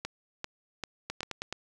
two click trains, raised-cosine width 0.2 ms, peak -17 / -17 dBFS, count 4 / 5, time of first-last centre 0.05-1.231 / 1.1-1.526 s, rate 2.54 / 9.39 Hz, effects 9-bit

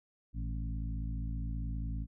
harmonic tone with a mistuned harmonic, 55 Hz, A1, in tune, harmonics 1 / 2 / 3 / 4 / 5, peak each -35 / -41 / -45 / -47 / -49 dBFS, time 0.33-2.07 s, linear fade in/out 50 ms, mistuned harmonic 2, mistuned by +64 cents, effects none

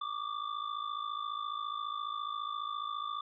square ring-modulated tone, 1174.7 Hz, D6, in tune, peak -33 dBFS, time 0.01-3.21 s, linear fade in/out 5 ms, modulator 27.3 Hz, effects resampled to 11025 Hz

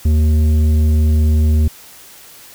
triangle tone with tanh clipping, 77.1 Hz, D#2, 15 cents flat, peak -11 dBFS, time 0.05-1.68 s, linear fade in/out 5 ms, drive 13 dB, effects white hiss -40 dBFS RMS until 2.54 s

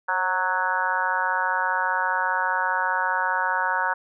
harmonic tone with a mistuned harmonic, 185 Hz, F#3, in tune, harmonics 3 / 4 / 5 / 6 / 7 / 8 / 9, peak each -35 / -33 / -25 / -31 / -32 / -26 / -30 dBFS, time 0.08-3.94 s, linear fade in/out 10 ms, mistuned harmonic 3, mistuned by -39 cents, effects none

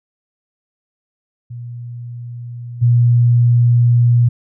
sine tone with level steps, 120 Hz, B2, 49 cents flat, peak -26 / -8 dBFS, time 1.5-4.29 s, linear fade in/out 10 ms, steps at 2.81 s, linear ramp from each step 20 ms, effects none

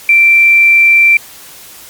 sine tone, 2349 Hz, D7, in tune, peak -3 dBFS, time 0.09-1.17 s, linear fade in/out 2 ms, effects white hiss -34 dBFS RMS until 1.89 s + MP3 96 kbps

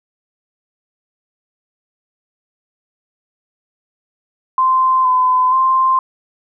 sine tone with pitch steps, 1039 / 1016 / 1047 Hz, C6 / B5 / C6, -12 / +49 / +1 cents, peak -10 dBFS, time 4.58-5.99 s, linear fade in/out 2 ms, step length 470 ms, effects none

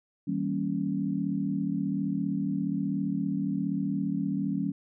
sine chord, E diminished seventh, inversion none, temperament equal with one note detuned, 160.96 / 196 / 233.1 / 277.2 Hz, E3 / G3 / Bb3 / Db4, -41 / 0 / 0 / 0 cents, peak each -34 / -30 / -36 / -31 dBFS, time 0.27-4.72 s, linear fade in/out 10 ms, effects none

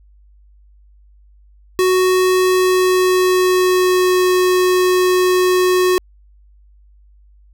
square tone with pitch glide, 370 to 366 Hz, F#4 to F#4, 0 to -19 cents, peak -12 dBFS, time 1.79-5.98 s, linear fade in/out 0 ms, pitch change -19 cents, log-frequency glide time 2.39-4.28 s, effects added 50 Hz sine -45 dBFS peak until 7.53 s

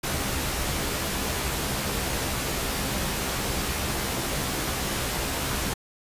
pink noise with comb filter, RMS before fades -28 dBFS, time 0.03-5.74 s, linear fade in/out 10 ms, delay 15 ms, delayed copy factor +0.5, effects resampled to 32000 Hz

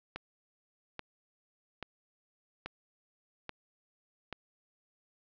click train, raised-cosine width 0.3 ms, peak -22 dBFS, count 6, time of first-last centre 0.16-4.327 s, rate 1.2 Hz, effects low-pass 5000 Hz 12 dB/octave

